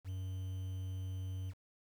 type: tone with quantisation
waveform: triangle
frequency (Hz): 93.6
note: F#2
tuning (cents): +20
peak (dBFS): -36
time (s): 0.04-1.54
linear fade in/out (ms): 50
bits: 10
effects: none